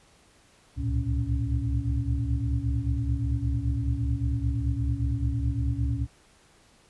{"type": "tone cluster", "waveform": "sine", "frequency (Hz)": [66, 71.1, 110.5, 119.4, 279.1], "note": ["C2", "C#2", "A2", "A#2", "C#4"], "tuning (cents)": [16, 45, 8, 42, 12], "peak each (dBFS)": [-31, -29, -30, -30, -35], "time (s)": [0.76, 6.07], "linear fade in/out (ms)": 50, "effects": ["pink hiss -59 dBFS RMS until 6.89 s", "resampled to 24000 Hz"]}